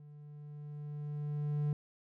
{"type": "tone with level ramp", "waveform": "triangle", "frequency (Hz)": 147.7, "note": "D3", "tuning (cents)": 10, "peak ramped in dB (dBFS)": [-49, -27], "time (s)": [0, 1.73], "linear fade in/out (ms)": 2, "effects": []}